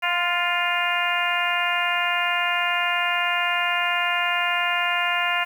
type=harmonic tone with a mistuned harmonic; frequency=350.9 Hz; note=F4; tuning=8 cents sharp; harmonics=2 / 3 / 4 / 5 / 6 / 7 / 8; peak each=-28 / -28 / -28 / -28 / -28 / -28 / -28 dBFS; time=0.02-5.45 s; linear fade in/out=20 ms; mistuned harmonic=3; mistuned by=-23 cents; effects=8-bit